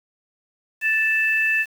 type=tone pair together; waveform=sine; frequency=1760 / 2637 Hz; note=A6 / E7; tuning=0 / 0 cents; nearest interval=perfect fifth; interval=700 cents; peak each=-20 dBFS; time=0.81-1.66 s; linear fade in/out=50 ms; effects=7-bit